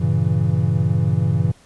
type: chord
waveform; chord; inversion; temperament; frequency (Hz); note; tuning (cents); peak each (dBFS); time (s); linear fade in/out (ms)
triangle; G diminished seventh; none; equal; 98 / 116.54 / 138.59 / 164.81; G2 / Bb2 / Db3 / Fb3; 0 / 0 / 0 / 0; -19; 0-1.52; 10
effects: pink hiss -52 dBFS RMS until 1.65 s + resampled to 24000 Hz